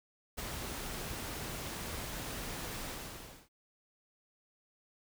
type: noise with ADSR envelope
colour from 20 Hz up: pink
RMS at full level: -38 dBFS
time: 0.37-3.49 s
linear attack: 19 ms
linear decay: 22 ms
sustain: -3 dB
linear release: 640 ms
effects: none